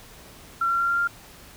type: tone with pitch steps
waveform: sine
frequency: 1363 / 1370.9 / 1378.8 / 1386.8 / 1394.9 Hz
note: F6 / F6 / F6 / F6 / F6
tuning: -43 / -33 / -23 / -13 / -2 cents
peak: -20 dBFS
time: 0.61-1.075 s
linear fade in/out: 5 ms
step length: 93 ms
effects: pink hiss -47 dBFS RMS until 1.56 s